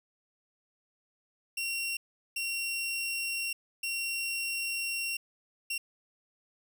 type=tone bursts at uneven times; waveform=sawtooth; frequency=2741 Hz; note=F7; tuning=33 cents flat; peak=-28 dBFS; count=4; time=1.57-1.97 / 2.36-3.53 / 3.83-5.17 / 5.7-5.78 s; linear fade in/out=5 ms; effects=none